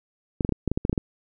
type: clicks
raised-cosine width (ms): 3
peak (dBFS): -10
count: 11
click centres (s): 0.408 / 0.449 / 0.492 / 0.523 / 0.677 / 0.716 / 0.775 / 0.851 / 0.896 / 0.929 / 0.978
effects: none